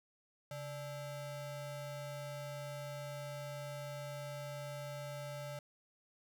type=ring-modulated tone; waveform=square; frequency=363.5 Hz; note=F#4; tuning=31 cents flat; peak=-40 dBFS; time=0.51-5.59 s; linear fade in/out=2 ms; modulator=225 Hz; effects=none

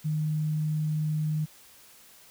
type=tone; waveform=sine; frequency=153.8 Hz; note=D#3; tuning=20 cents flat; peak=-25 dBFS; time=0.04-1.46 s; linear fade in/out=20 ms; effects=white hiss -54 dBFS RMS until 2.3 s

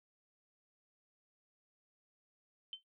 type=tone with exponential decay; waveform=sine; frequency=3089 Hz; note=G7; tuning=26 cents flat; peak=-37 dBFS; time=2.73-2.83 s; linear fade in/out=1 ms; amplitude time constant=20 ms; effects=noise-tail reverb RT60 0.1 s tail -19 dB re dry

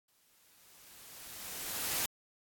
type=noise with exponential growth; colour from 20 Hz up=white; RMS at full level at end=-32 dBFS; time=0.08-2.06 s; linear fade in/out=5 ms; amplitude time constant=430 ms; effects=AAC 64 kbps

